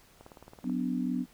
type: click train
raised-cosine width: 1 ms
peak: -34 dBFS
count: 10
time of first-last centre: 0.21-0.696 s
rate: 18.5 Hz
type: chord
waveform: sine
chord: B minor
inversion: second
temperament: equal with one note detuned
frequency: 185 / 250.8 / 293.7 Hz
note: F#3 / B3 / D4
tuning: 0 / +27 / 0 cents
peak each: -34 / -30 / -36 dBFS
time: 0.63-1.26 s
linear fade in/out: 50 ms
effects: pink hiss -60 dBFS RMS until 1.33 s